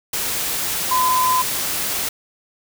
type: tone in noise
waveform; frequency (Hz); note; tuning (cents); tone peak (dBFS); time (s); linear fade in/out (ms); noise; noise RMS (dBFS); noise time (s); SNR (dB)
sine; 1016; B5; +49; -15; 0.91-1.42; 5; white; -23; 0.13-2.09; +5
effects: none